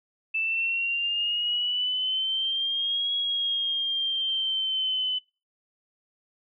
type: exponential two-way sweep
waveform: sine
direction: up then down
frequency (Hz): 2637 to 3322 to 3013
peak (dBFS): -24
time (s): 0.34-5.19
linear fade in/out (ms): 10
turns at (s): 3.13
effects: noise-tail reverb RT60 0.3 s tail -23 dB re dry